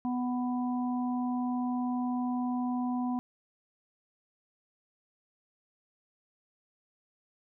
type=harmonic tone; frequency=248.1 Hz; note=B3; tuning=8 cents sharp; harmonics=1 / 3 / 4; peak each=-29 / -38 / -41 dBFS; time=0.05-3.19 s; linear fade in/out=0 ms; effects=none